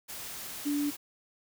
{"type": "tone in noise", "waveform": "sine", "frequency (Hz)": 290, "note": "D4", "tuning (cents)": -22, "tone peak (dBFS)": -27, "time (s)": [0.65, 0.91], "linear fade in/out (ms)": 20, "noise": "white", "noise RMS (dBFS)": -41, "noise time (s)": [0.08, 0.97], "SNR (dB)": 11, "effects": []}